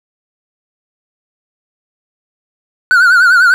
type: tone with vibrato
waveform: triangle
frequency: 1453 Hz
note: F#6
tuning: 32 cents flat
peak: -3 dBFS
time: 2.91-3.54 s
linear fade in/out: 0 ms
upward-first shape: triangle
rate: 10 Hz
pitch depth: 110 cents each way
effects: none